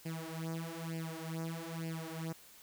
sawtooth tone with flanger, 163.3 Hz, E3, 16 cents flat, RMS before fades -41 dBFS, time 0.05-2.33 s, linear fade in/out 10 ms, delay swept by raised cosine 0.39 to 5.99 ms, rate 1.1 Hz, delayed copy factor +1, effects white hiss -58 dBFS RMS until 2.62 s

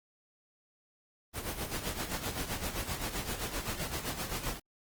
pink noise with tremolo, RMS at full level -34 dBFS, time 1.33-4.6 s, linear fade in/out 50 ms, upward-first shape sine, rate 7.7 Hz, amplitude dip 65%, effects Opus 24 kbps

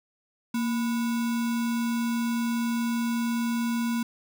sine tone with sample-and-hold, 233.1 Hz, A#3, in tune, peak -24 dBFS, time 0.54-4.03 s, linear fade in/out 5 ms, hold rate 1225 Hz, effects none

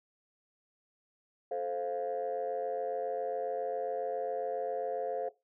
sine chord, F major, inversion first, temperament just, 436.5 / 523.8 / 698.5 Hz, A4 / C5 / F5, -14 / +2 / 0 cents, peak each -36 / -35 / -36 dBFS, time 1.51-5.29 s, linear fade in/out 5 ms, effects noise-tail reverb RT60 0.2 s tail -17 dB re dry + tanh soft clip ceiling -26 dBFS

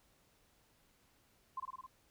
sine tone with echo, 1046.5 Hz, C6, in tune, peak -37 dBFS, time 1.57-1.6 s, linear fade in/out 5 ms, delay 53 ms, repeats 5, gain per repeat -2 dB, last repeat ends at 1.865 s, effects pink hiss -71 dBFS RMS until 2.1 s

